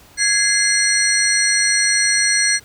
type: tone cluster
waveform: sine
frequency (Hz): 1662 / 2077 / 4267 / 5860 / 8310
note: G#6 / C7 / C8 / F#8 / C9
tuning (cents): +1 / -13 / +33 / -18 / -13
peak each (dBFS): -20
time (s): 0.17-2.6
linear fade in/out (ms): 50
effects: pink hiss -47 dBFS RMS until 2.64 s